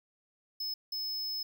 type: tone bursts at uneven times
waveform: square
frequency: 5200 Hz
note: E8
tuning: 24 cents flat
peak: -34 dBFS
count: 2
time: 0.6-0.74 / 0.92-1.43 s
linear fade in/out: 5 ms
effects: none